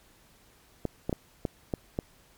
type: clicks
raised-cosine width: 2 ms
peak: -15 dBFS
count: 6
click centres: 0.853 / 1.095 / 1.128 / 1.452 / 1.738 / 1.989 s
effects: pink hiss -60 dBFS RMS until 2.37 s + MP3 96 kbps